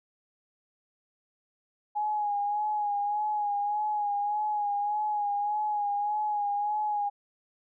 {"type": "tone with vibrato", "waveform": "sine", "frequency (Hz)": 830.6, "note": "G#5", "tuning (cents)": 0, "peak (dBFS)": -26, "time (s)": [1.95, 7.1], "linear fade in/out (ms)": 20, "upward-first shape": "sine", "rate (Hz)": 1.7, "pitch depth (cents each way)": 37, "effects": []}